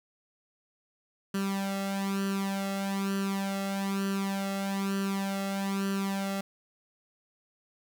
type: tone with flanger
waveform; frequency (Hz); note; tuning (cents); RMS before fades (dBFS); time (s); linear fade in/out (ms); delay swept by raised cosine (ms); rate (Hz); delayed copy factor
sawtooth; 196; G3; 0; -31; 1.34-6.41; 5; 0.67 to 1.51; 1.1; +0.75
effects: 10-bit